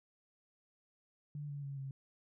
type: tone with pitch steps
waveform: sine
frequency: 146.83 / 142.98 / 139.23 / 135.58 Hz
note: D3 / D3 / C#3 / C#3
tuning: 0 / -46 / +8 / -38 cents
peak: -40 dBFS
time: 1.35-1.91 s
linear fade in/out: 2 ms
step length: 140 ms
effects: none